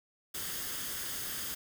white noise with comb filter, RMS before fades -38 dBFS, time 0.34-1.55 s, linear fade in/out 10 ms, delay 0.61 ms, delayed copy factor +0.5, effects none

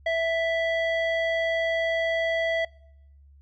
square tone with low-pass filter, 659.3 Hz, E5, in tune, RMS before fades -25 dBFS, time 0.06-2.65 s, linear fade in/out 5 ms, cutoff 2500 Hz, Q 2.2, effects noise-tail reverb RT60 0.8 s tail -26 dB re dry + added 70 Hz sine -50 dBFS peak until 3.41 s

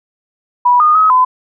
sine tone with pitch steps, 979 / 1226 / 1273 / 1014 Hz, B5 / D#6 / D#6 / B5, -15 / -26 / +39 / +45 cents, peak -6 dBFS, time 0.65-1.25 s, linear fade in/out 10 ms, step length 150 ms, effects none

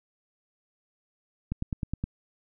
click train, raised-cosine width 5 ms, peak -17 dBFS, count 6, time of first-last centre 1.52-2.04 s, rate 9.62 Hz, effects none

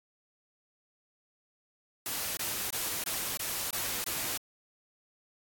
white noise bursts, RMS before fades -34 dBFS, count 7, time 2.06-4.374 s, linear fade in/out 0 ms, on 310 ms, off 24 ms, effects AAC 64 kbps

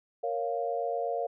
sine chord, Bb minor, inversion none, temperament equal, 466.2 / 554.4 / 698.5 Hz, Bb4 / Db5 / F5, 0 / 0 / 0 cents, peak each -33 / -34 / -32 dBFS, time 0.23-1.27 s, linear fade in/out 10 ms, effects none

